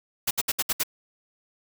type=noise bursts; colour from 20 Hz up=white; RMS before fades=-24 dBFS; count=6; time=0.27-0.835 s; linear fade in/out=10 ms; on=40 ms; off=65 ms; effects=none